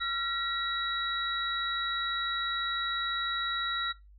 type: tone cluster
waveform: sine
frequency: 1370 / 1914 / 3876 Hz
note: F6 / A#6 / B7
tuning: -34 / +45 / -33 cents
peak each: -32 / -37 / -33 dBFS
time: 0-3.93 s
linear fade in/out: 20 ms
effects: noise-tail reverb RT60 0.2 s tail -19 dB re dry + added 50 Hz sine -52 dBFS peak until 4.18 s